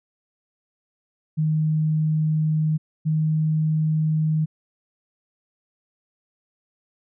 sine tone pair in turn, 155.56 / 156.12 Hz, D#3 / D#3, 0 / +6 cents, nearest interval unison, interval 6 cents, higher second, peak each -18 dBFS, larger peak neither, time 1.37-2.78 / 3.05-4.46 s, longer neither, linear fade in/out 20 ms, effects none

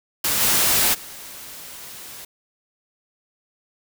white noise with level steps, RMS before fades -21 / -18 / -38 dBFS, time 0.24-2.25 s, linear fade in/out 5 ms, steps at 0.4 / 0.93 s, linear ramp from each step 20 ms, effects none

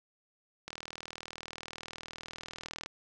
click train, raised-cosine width 0.2 ms, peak -22 dBFS, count 88, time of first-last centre 0.68-2.86 s, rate 39.9 Hz, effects none

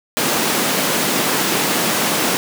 pink high-pass noise, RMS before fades -18 dBFS, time 0.17-2.37 s, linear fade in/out 0 ms, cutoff 180 Hz, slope 24 dB/octave, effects none

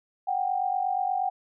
sine tone pair together, 739 / 787.4 Hz, F#5 / G5, -2 / +8 cents, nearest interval minor second, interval 110 cents, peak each -27 dBFS, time 0.27-1.3 s, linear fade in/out 10 ms, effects none

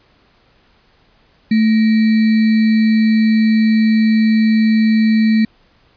sine tone with sample-and-hold, 220 Hz, A3, in tune, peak -9 dBFS, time 1.51-5.45 s, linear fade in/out 5 ms, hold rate 2100 Hz, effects pink hiss -54 dBFS RMS until 5.96 s + resampled to 11025 Hz

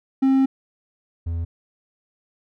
triangle tone pair in turn, 267.1 / 83.84 Hz, C4 / E2, +36 / +30 cents, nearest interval octave + minor sixth, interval 2006 cents, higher first, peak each -12 / -21 dBFS, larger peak first, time 0.22-0.46 / 1.26-1.45 s, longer first, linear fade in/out 10 ms, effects none

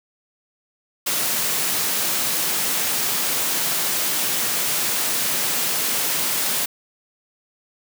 white high-pass noise, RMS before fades -22 dBFS, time 1.06-6.66 s, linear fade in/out 10 ms, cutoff 120 Hz, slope 48 dB/octave, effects none

